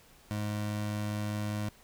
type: tone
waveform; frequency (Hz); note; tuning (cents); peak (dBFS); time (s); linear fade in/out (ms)
25% pulse; 105; G#2; +19; -28; 0.31-1.69; 0
effects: pink hiss -59 dBFS RMS until 1.83 s